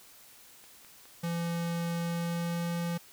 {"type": "click train", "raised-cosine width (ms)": 0.3, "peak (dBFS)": -39, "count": 6, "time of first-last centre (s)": [0.64, 1.677], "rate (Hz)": 4.82}
{"type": "tone with pitch glide", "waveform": "square", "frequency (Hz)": [169.6, 170.88], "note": ["E3", "F3"], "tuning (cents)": [50, -37], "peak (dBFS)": -31, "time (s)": [1.23, 2.98], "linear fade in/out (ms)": 10, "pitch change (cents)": 13, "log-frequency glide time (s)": [2, 2.72]}
{"effects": ["white hiss -55 dBFS RMS until 3.12 s"]}